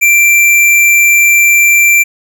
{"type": "tone", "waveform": "square", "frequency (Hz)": 2354, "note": "D7", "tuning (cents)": 3, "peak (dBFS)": -5, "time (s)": [0.01, 2.04], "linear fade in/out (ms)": 20, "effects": []}